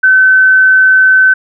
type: tone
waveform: sine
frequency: 1525 Hz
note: G6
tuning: 48 cents flat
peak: -3 dBFS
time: 0.03-1.34 s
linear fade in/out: 10 ms
effects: none